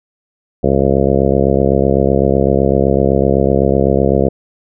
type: harmonic tone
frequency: 67.9 Hz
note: C#2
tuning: 35 cents flat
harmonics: 1 / 2 / 3 / 4 / 5 / 6 / 7 / 8 / 9 / 10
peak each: -19 / -18 / -17 / -22 / -19 / -17 / -17 / -18 / -23 / -23 dBFS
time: 0.63-4.29 s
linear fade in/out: 10 ms
effects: none